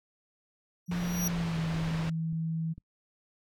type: tone with exponential growth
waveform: sawtooth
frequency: 5780 Hz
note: F#8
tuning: 41 cents flat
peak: -25 dBFS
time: 0.86-1.28 s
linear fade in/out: 5 ms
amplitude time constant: 91 ms
type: tone with pitch glide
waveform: sine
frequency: 175 to 162.34 Hz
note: F3 to E3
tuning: +4 to -26 cents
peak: -29 dBFS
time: 0.88-2.74 s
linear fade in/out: 20 ms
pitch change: -130 cents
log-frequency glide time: 1.22-1.6 s
type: low-pass noise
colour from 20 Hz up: pink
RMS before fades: -39 dBFS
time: 0.91-2.1 s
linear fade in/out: 5 ms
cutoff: 3900 Hz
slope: 12 dB/octave
type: clicks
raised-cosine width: 5 ms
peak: -33 dBFS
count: 2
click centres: 2.328 / 2.78 s
effects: noise-tail reverb RT60 0.1 s tail -26 dB re dry